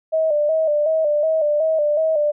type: tone with vibrato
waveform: sine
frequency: 615 Hz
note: D#5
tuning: 20 cents flat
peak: -15 dBFS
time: 0.12-2.32 s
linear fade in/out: 20 ms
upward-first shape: square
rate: 2.7 Hz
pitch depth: 63 cents each way
effects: none